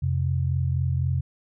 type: tone pair together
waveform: sine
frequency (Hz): 88.17 / 132.1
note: F2 / C3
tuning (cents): +17 / +17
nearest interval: perfect fifth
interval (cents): 700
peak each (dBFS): -24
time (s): 0.02-1.21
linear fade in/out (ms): 10
effects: none